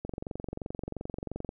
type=click train; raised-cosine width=2 ms; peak=-22 dBFS; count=34; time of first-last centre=0.05-1.491 s; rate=22.9 Hz; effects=none